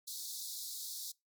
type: high-pass noise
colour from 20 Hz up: pink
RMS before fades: -43 dBFS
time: 0.07-1.12 s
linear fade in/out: 10 ms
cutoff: 3700 Hz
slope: 96 dB/octave
effects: noise-tail reverb RT60 0.2 s tail -23 dB re dry + MP3 96 kbps